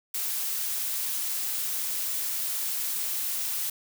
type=noise; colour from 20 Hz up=blue; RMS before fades=-30 dBFS; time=0.14-3.7 s; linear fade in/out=5 ms; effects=none